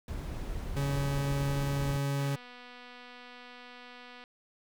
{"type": "noise", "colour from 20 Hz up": "brown", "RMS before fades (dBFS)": -37, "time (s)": [0.08, 1.97], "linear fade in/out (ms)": 2}
{"type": "tone", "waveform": "40% pulse", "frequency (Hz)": 139.9, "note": "C#3", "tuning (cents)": 16, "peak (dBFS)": -28, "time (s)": [0.76, 2.36], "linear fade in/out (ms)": 10}
{"type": "click train", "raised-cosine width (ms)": 0.3, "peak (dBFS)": -34, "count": 505, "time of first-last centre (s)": [2.19, 4.239], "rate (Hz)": 246}
{"effects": []}